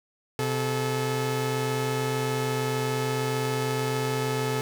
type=tone pair together; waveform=sawtooth; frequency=128.5 / 432.2 Hz; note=C3 / A4; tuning=-31 / -31 cents; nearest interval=octave + major sixth; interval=2100 cents; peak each=-24 dBFS; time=0.39-4.61 s; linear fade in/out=0 ms; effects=none